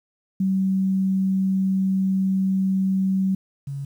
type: tone pair in turn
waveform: sine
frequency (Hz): 190.9 / 139.26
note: G3 / C#3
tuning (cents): -46 / +8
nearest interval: perfect fourth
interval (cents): 546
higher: first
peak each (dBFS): -18 / -27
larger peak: first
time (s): 0.4-3.35 / 3.67-3.85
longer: first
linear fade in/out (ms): 5
effects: 9-bit